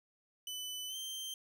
sawtooth tone with pitch glide, 3000 to 3136 Hz, F#7 to G7, +23 to 0 cents, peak -37 dBFS, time 0.47-1.34 s, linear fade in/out 2 ms, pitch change +77 cents, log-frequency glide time 0.88-0.96 s, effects 13-bit

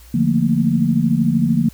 sine chord, Bb major seventh, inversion first, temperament equal, 146.83 / 174.61 / 220 / 233.1 Hz, D3 / F3 / A3 / Bb3, 0 / 0 / 0 / 0 cents, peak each -20 / -19 / -20 / -17 dBFS, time 0.14-1.69 s, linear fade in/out 5 ms, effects added 60 Hz sine -41 dBFS peak until 1.73 s + white hiss -48 dBFS RMS until 1.73 s

